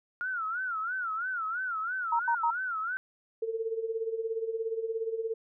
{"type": "tone with vibrato", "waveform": "sine", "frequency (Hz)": 1400, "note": "F6", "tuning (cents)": 4, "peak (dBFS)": -30, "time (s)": [0.21, 2.97], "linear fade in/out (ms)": 0, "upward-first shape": "sine", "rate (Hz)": 3, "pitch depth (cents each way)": 160}
{"type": "tone bursts", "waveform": "sine", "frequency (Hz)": 935, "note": "A#5", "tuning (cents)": 5, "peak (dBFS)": -24, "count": 3, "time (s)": [2.12, 2.506], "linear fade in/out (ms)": 5, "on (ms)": 74, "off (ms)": 82}
{"type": "tone with tremolo", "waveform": "sine", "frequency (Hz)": 450, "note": "A4", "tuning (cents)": 39, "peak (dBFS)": -27, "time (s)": [3.42, 5.34], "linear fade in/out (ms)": 5, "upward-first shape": "sine", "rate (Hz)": 17, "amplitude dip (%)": 70}
{"effects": []}